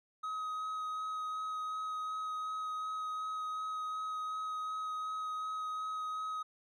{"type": "tone with vibrato", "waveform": "triangle", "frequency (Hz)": 1265, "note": "D#6", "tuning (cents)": 28, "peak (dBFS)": -34, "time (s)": [0.23, 6.43], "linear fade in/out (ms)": 10, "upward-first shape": "sine", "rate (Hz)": 2.7, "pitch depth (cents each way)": 9, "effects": ["resampled to 24000 Hz"]}